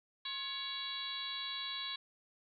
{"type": "harmonic tone with a mistuned harmonic", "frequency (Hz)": 560, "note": "C#5", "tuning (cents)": 18, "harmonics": [2, 3, 4, 5, 6, 7, 8], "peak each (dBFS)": [-48, -50, -49, -52, -44, -41, -52], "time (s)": [0.25, 1.96], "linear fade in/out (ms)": 5, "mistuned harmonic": 2, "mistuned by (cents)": -78, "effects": []}